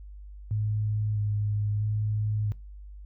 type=tone with vibrato; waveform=sine; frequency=105.2 Hz; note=G#2; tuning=23 cents sharp; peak=-25 dBFS; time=0.51-2.52 s; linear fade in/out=0 ms; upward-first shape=square; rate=0.77 Hz; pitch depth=17 cents each way; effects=noise-tail reverb RT60 0.2 s tail -19 dB re dry + added 50 Hz sine -41 dBFS peak until 3.05 s